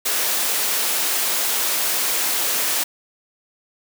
white high-pass noise, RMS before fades -21 dBFS, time 0.05-2.84 s, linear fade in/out 10 ms, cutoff 320 Hz, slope 12 dB/octave, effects none

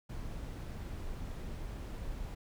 brown noise, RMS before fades -41 dBFS, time 0.09-2.35 s, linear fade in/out 10 ms, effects none

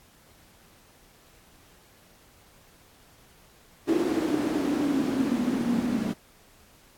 white noise with band-pass filter sweep, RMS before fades -26 dBFS, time 3.87-6.14 s, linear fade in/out 20 ms, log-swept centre 340 to 220 Hz, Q 8.8, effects pink hiss -57 dBFS RMS until 6.97 s + AAC 64 kbps

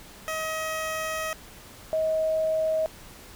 15% pulse / sine tone pair in turn, 634 / 634 Hz, D#5 / D#5, +32 / +32 cents, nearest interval unison, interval 0 cents, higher neither, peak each -22 dBFS, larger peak neither, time 0.28-1.33 / 1.93-2.86 s, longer first, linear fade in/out 0 ms, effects pink hiss -47 dBFS RMS until 3.35 s

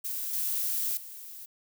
violet noise with level steps, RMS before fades -34 / -30 / -44 dBFS, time 0.04-1.46 s, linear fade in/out 10 ms, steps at 0.33 / 0.97 s, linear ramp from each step 2 ms, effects none

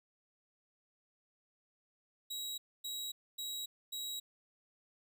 sawtooth tone bursts, 3853 Hz, B7, 44 cents flat, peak -36 dBFS, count 4, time 2.3-4.2 s, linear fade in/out 10 ms, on 280 ms, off 260 ms, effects none

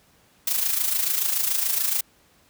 blue noise with amplitude modulation, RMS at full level -21 dBFS, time 0.47-2.01 s, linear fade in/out 5 ms, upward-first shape sine, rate 27 Hz, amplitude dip 60%, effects pink hiss -59 dBFS RMS until 2.49 s + high-pass 60 Hz 12 dB/octave

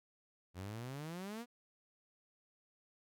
sawtooth exponential sweep, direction up, 87.31 to 246.9 Hz, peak -39 dBFS, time 0.54-1.46 s, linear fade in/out 50 ms, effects none

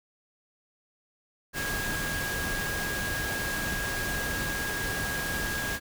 sine tone in noise, 1637 Hz, G#6, 25 cents flat, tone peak -32 dBFS, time 1.53-5.8 s, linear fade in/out 50 ms, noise pink, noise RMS -33 dBFS, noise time 1.53-5.8 s, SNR -2 dB, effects none

